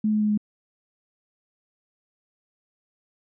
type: tone with pitch steps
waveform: sine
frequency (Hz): 214.5 / 212.9 / 211.3 / 209.7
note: A3 / G#3 / G#3 / G#3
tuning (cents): -44 / +43 / +30 / +17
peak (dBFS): -19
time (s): 0.04-0.376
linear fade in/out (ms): 5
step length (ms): 84
effects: none